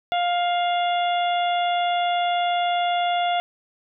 harmonic tone with a mistuned harmonic, 703 Hz, F5, 11 cents sharp, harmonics 1 / 2 / 3 / 4 / 5, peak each -20 / -32 / -33 / -33 / -32 dBFS, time 0.12-3.4 s, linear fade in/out 0 ms, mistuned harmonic 5, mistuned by -40 cents, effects none

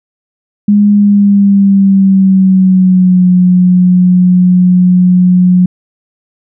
sine tone with pitch glide, 205.6 to 181.06 Hz, G#3 to F#3, -17 to -37 cents, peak -3 dBFS, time 0.68-5.66 s, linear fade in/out 5 ms, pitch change -220 cents, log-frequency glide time 0.9-3.28 s, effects none

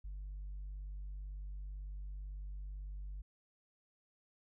sine tone, 49 Hz, G1, in tune, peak -40 dBFS, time 0.04-3.22 s, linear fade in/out 10 ms, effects tanh soft clip ceiling -40 dBFS

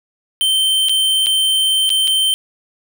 square tone with dropouts, 3109 Hz, G7, 15 cents flat, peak -13 dBFS, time 0.41-2.34 s, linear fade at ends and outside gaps 0 ms, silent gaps 0.886-0.894 / 1.261-1.268 / 1.893-1.902 / 2.074-2.078 s, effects none

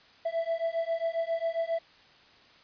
triangle beating tone pair, 659.3 / 666.7 Hz, E5 / E5, 0 / +19 cents, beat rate 7.4 Hz, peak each -29 dBFS, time 0.25-1.79 s, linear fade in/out 10 ms, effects white hiss -57 dBFS RMS until 2.63 s + resampled to 11025 Hz

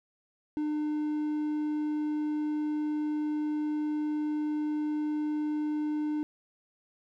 triangle tone, 301.6 Hz, D4, 46 cents sharp, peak -26 dBFS, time 0.57-6.23 s, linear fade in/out 0 ms, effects none

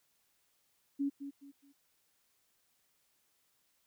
sine tone with echo, 280 Hz, C#4, 18 cents sharp, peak -30 dBFS, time 0.99-1.1 s, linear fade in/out 20 ms, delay 210 ms, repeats 3, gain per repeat -10 dB, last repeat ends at 1.73 s, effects white hiss -75 dBFS RMS until 3.86 s

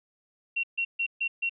sine tone bursts, 2736 Hz, F7, 36 cents flat, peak -25 dBFS, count 5, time 0.56-1.495 s, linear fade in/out 10 ms, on 75 ms, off 140 ms, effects none

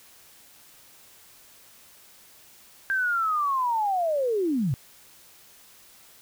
sine linear sweep, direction down, 1591 to 116.54 Hz, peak -22 dBFS, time 2.9-4.74 s, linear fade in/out 0 ms, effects white hiss -53 dBFS RMS until 6.21 s

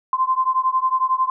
sine beating tone pair, 1035 / 1046 Hz, C6 / C6, -19 / -1 cents, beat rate 11 Hz, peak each -19 / -20 dBFS, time 0.13-1.3 s, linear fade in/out 2 ms, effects none

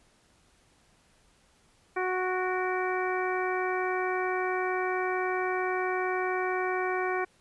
harmonic tone with a mistuned harmonic, 368.9 Hz, F#4, 5 cents flat, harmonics 1 / 2 / 3 / 4 / 5 / 6, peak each -30 / -33 / -35 / -36 / -37 / -38 dBFS, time 1.96-7.25 s, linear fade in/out 10 ms, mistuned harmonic 6, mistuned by +72 cents, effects pink hiss -64 dBFS RMS until 7.4 s + resampled to 24000 Hz

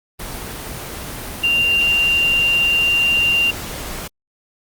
sine tone in noise, 2781 Hz, F7, 8 cents flat, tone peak -13 dBFS, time 1.43-3.51 s, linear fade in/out 10 ms, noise pink, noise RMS -29 dBFS, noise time 0.19-4.08 s, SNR +13 dB, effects Opus 24 kbps

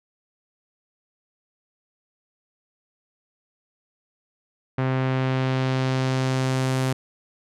sawtooth tone with low-pass filter sweep, 130.81 Hz, C3, in tune, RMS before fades -23 dBFS, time 4.78-6.93 s, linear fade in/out 5 ms, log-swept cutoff 2000 to 11000 Hz, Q 0.96, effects none

